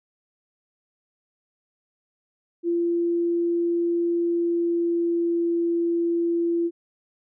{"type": "tone with pitch glide", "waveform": "sine", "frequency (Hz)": [342.2, 339.6], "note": ["F4", "F4"], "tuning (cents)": [-35, -48], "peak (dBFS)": -20, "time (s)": [2.63, 6.71], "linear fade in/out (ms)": 50, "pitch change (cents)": -13, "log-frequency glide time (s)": [4.14, 5.56], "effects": []}